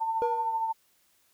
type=tone with tremolo; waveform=sine; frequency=897 Hz; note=A5; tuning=33 cents sharp; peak=-24 dBFS; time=0-0.73 s; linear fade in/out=20 ms; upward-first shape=triangle; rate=13 Hz; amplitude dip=50%
type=tone with exponential decay; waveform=triangle; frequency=477.7 Hz; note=A#4; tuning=42 cents sharp; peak=-22 dBFS; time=0.22-0.68 s; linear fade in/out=0 ms; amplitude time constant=100 ms
effects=white hiss -67 dBFS RMS until 1.33 s